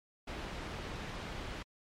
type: low-pass noise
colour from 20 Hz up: pink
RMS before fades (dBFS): -42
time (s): 0.27-1.63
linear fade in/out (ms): 10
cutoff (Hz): 3500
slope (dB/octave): 12
effects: MP3 64 kbps